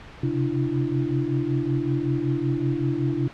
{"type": "tone cluster", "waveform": "sine", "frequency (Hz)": [130, 135.3, 297.8, 338.1], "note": ["C3", "C#3", "D4", "E4"], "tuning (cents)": [-11, -42, 24, 44], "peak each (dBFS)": -27, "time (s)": [0.23, 3.28], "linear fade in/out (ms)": 5, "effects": ["pink hiss -43 dBFS RMS until 3.33 s", "low-pass 3000 Hz 12 dB/octave"]}